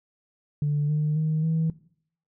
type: tone with pitch steps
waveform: sine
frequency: 146.83 / 151.48 / 156.28 / 161.23 Hz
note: D3 / D#3 / D#3 / E3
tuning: 0 / -46 / +8 / -38 cents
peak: -20 dBFS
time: 0.62-1.7 s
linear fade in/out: 2 ms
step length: 270 ms
effects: noise-tail reverb RT60 0.6 s tail -19 dB re dry + tanh soft clip ceiling -18 dBFS